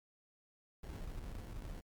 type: noise with sample-and-hold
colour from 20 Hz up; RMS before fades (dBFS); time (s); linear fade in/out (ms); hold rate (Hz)
brown; -45; 0.83-1.81; 5; 1225
effects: MP3 96 kbps